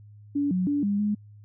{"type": "tone with pitch steps", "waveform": "sine", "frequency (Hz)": [285.8, 183.5, 288.2, 202.3, 208.2], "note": ["D4", "F#3", "D4", "G#3", "G#3"], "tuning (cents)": [-47, -14, -33, -45, 5], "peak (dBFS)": -22, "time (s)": [0.35, 1.15], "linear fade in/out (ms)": 10, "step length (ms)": 160, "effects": ["added 104 Hz sine -46 dBFS peak until 1.44 s"]}